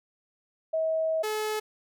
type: tone pair in turn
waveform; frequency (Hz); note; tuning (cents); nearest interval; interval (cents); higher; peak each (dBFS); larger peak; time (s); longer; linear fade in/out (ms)
sine / sawtooth; 641 / 429.2; E5 / A4; -49 / -43; perfect fifth; 694; first; -24; neither; 0.73-1.23 / 1.23-1.6; first; 10
effects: none